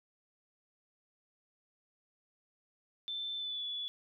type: tone with pitch glide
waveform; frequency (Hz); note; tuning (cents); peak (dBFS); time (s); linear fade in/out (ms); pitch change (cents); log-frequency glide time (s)
sine; 3539 to 3430; A7 to A7; +9 to -45; -36; 3.08-3.88; 0; -54; 3.37-3.64
effects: none